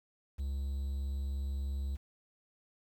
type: tone with quantisation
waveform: triangle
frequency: 68.5 Hz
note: C#2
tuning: 20 cents flat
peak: -31 dBFS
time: 0.38-1.97 s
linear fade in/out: 20 ms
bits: 10
effects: none